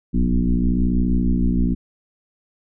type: tone with frequency modulation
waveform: sine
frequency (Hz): 118.6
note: A#2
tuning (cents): +30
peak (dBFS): -15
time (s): 0.13-1.75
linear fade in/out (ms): 20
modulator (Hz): 60.9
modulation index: 2.6
effects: none